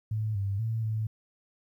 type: tone with pitch steps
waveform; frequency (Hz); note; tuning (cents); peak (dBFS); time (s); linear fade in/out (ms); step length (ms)
sine; 108.5 / 99 / 112.5 / 109.5; A2 / G2 / A2 / A2; -24 / +18 / +39 / -8; -27; 0.11-1.07; 5; 240
effects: 11-bit